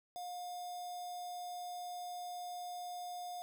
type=tone with notch filter; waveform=square; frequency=713 Hz; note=F5; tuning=36 cents sharp; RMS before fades=-44 dBFS; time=0.16-3.42 s; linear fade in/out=0 ms; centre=2200 Hz; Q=1.7; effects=none